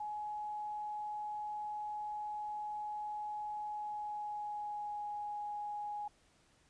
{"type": "tone with pitch glide", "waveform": "sine", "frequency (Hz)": [841, 831.3], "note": ["G#5", "G#5"], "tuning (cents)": [22, 1], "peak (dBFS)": -38, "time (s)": [0, 6.08], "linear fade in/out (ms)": 5, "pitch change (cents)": -21, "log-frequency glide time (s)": [3.69, 5.05], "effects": ["pink hiss -69 dBFS RMS until 6.69 s", "resampled to 22050 Hz"]}